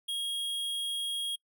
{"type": "tone", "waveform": "square", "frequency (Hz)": 3276, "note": "G#7", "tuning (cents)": -24, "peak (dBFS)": -32, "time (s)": [0.08, 1.36], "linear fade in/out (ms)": 10, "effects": ["noise-tail reverb RT60 0.1 s tail -26 dB re dry"]}